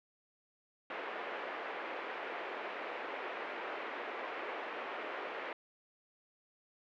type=band-pass noise; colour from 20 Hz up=pink; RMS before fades=-42 dBFS; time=0.9-5.53 s; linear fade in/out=2 ms; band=380 to 2500 Hz; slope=24 dB/octave; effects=none